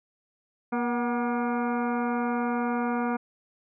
harmonic tone with a mistuned harmonic, 239 Hz, A#3, 43 cents sharp, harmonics 1 / 2 / 3 / 4 / 5 / 6 / 7 / 9 / 10, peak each -27 / -33 / -33 / -35 / -37 / -37 / -47 / -46 / -48 dBFS, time 0.72-3.17 s, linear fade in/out 10 ms, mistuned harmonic 3, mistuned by +52 cents, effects none

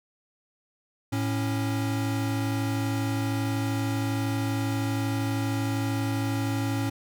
square tone pair together, 109.7 / 276.4 Hz, A2 / C#4, -5 / -5 cents, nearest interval octave + major third, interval 1600 cents, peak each -28 / -30 dBFS, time 1.12-6.9 s, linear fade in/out 10 ms, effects none

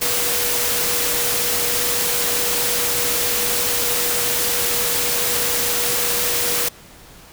sine tone in noise, 482.2 Hz, B4, 41 cents flat, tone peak -29 dBFS, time 0.01-6.69 s, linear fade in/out 10 ms, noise white, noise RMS -20 dBFS, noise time 0.01-6.69 s, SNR -12 dB, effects pink hiss -44 dBFS RMS until 7.32 s

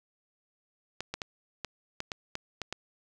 clicks, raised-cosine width 0.2 ms, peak -17 dBFS, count 9, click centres 1.006 / 1.14 / 1.218 / 1.647 / 2.004 / 2.118 / 2.354 / 2.617 / 2.726 s, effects none

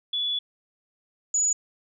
sine tone pair in turn, 3426 / 6892 Hz, A7 / A8, -47 / -37 cents, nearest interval octave, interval 1210 cents, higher second, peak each -24 / -20 dBFS, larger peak second, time 0.13-0.39 / 1.34-1.53 s, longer first, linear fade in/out 5 ms, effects none

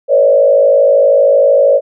sine tone with frequency modulation, 557 Hz, C#5, 8 cents sharp, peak -5 dBFS, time 0.08-1.81 s, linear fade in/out 50 ms, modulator 52.8 Hz, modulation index 1.1, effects none

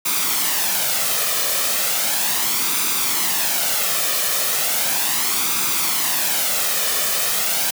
white noise with flanger, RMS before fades -20 dBFS, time 0.05-7.71 s, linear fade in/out 10 ms, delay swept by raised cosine 0.82 to 1.68 ms, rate 0.36 Hz, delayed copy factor +0.5, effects high-pass 200 Hz 12 dB/octave

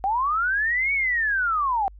sine linear two-way sweep, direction up then down, 750 to 2256 to 750 Hz, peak -20 dBFS, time 0.04-1.88 s, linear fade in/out 0 ms, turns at 0.93 s, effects added 50 Hz sine -42 dBFS peak until 1.99 s

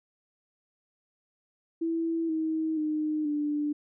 sine tone with pitch steps, 329.6 / 317.8 / 306.5 / 295.5 Hz, E4 / D#4 / D#4 / D4, 0 / +37 / -26 / +11 cents, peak -26 dBFS, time 1.81-3.73 s, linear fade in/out 10 ms, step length 480 ms, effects none

